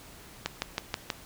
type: click train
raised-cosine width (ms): 0.2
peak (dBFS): -11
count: 5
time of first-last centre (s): 0.46-1.102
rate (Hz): 6.23
effects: pink hiss -50 dBFS RMS until 1.25 s